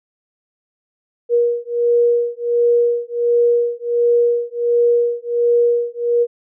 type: beating tone pair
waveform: sine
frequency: 475.3 / 476.7 Hz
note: A#4 / A#4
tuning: +34 / +39 cents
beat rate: 1.4 Hz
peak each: -16 dBFS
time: 1.29-6.27 s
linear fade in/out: 50 ms
effects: none